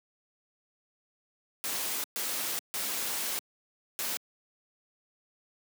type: noise bursts at uneven times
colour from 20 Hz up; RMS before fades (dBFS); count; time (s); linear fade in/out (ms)
white; -33; 4; 1.64-2.04 / 2.16-2.59 / 2.74-3.39 / 3.99-4.17; 0
effects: high-pass 200 Hz 12 dB/octave